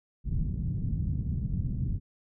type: low-pass noise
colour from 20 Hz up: white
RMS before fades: -30 dBFS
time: 0.24-2 s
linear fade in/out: 50 ms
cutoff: 160 Hz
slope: 24 dB/octave
effects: none